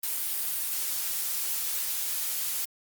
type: noise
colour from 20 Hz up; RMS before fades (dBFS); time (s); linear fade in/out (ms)
blue; -30; 0.03-2.65; 5
effects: Opus 32 kbps